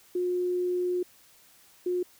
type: tone pair in turn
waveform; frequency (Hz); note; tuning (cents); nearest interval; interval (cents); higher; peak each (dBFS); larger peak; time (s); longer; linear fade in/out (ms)
sine; 359 / 359; F4 / F4; +48 / +48; unison; 0; neither; -25 / -25; neither; 0.15-1.03 / 1.86-2.03; first; 5
effects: white hiss -58 dBFS RMS until 2.19 s